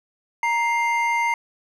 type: tone pair together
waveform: triangle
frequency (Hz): 935 / 2101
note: A#5 / C7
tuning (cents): +5 / +7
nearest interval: octave + major second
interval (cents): 1402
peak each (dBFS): -19 / -21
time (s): 0.43-1.34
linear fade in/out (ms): 2
effects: none